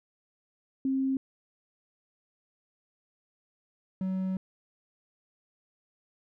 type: tone pair in turn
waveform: sine / triangle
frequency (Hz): 266.8 / 188.17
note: C4 / F#3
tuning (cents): +34 / +29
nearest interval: tritone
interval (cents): 605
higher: first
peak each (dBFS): -25 / -26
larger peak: first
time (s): 0.85-1.17 / 4.01-4.37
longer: second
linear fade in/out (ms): 2
effects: none

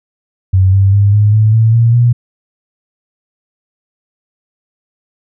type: tone with pitch steps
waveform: sine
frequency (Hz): 94.3 / 97.63 / 101.07 / 104.63 / 108.32 / 112.14 / 116.1 / 120.19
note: F#2 / G2 / G#2 / G#2 / A2 / A2 / A#2 / B2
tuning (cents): +33 / -7 / -47 / +13 / -27 / +33 / -7 / -47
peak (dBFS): -5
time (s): 0.53-2.13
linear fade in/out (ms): 10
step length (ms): 200
effects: none

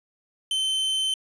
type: tone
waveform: 45% pulse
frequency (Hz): 3082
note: G7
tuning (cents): -30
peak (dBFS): -22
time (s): 0.51-1.14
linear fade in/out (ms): 2
effects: resampled to 22050 Hz

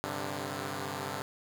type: chord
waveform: 5% pulse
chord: G suspended fourth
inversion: none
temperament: equal with one note detuned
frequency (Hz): 98 / 132.33 / 146.83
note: G2 / C3 / D3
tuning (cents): 0 / +20 / 0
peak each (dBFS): -28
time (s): 0.04-1.22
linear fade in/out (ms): 0
effects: none

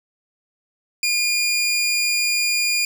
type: tone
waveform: 20% pulse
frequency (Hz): 2421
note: D#7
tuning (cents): -48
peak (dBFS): -13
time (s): 1.03-2.85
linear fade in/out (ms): 2
effects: none

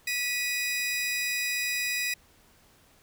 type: tone pair together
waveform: sawtooth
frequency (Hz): 1954.9 / 2489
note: B6 / D#7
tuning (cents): -18 / 0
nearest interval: major third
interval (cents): 418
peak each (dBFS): -28 / -26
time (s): 0.07-2.14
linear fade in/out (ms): 5
effects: pink hiss -60 dBFS RMS until 3.02 s

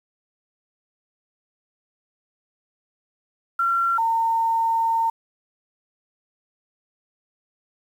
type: tone pair in turn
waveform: sine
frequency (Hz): 1367 / 910.2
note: F6 / A#5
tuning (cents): -37 / -42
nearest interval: perfect fifth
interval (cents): 705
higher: first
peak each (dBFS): -18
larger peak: neither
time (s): 3.59-3.98 / 3.98-5.1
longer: second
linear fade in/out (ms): 5
effects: 8-bit

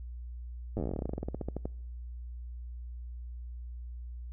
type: slowing click train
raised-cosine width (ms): 2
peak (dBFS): -21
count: 26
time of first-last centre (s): 0.77-1.655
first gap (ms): 9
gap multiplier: 1.1
effects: noise-tail reverb RT60 0.8 s tail -26 dB re dry + added 60 Hz sine -39 dBFS peak until 4.32 s

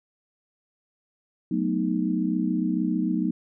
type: chord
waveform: sine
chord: B dominant seventh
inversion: second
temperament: equal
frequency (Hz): 185 / 220 / 246.9 / 311.1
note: F#3 / A3 / B3 / D#4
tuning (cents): 0 / 0 / 0 / 0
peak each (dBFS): -27 / -29 / -28 / -27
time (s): 1.51-3.31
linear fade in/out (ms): 5
effects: none

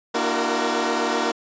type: tone cluster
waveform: 15% pulse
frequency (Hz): 235.4 / 299.1 / 338.5 / 375.9 / 462.9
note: A#3 / D4 / E4 / F#4 / A#4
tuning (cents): +17 / +32 / +46 / +27 / -12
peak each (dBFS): -21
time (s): 0.14-1.32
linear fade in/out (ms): 10
effects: resampled to 16000 Hz

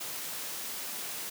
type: high-pass noise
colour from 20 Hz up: white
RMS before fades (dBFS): -38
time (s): 0-1.3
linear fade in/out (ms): 10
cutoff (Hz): 150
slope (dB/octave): 12
effects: none

